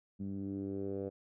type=tone with low-pass filter sweep; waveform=10% pulse; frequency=98 Hz; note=G2; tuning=in tune; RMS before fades=-39 dBFS; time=0.19-1.1 s; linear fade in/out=20 ms; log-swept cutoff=210 to 510 Hz; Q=2.9; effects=none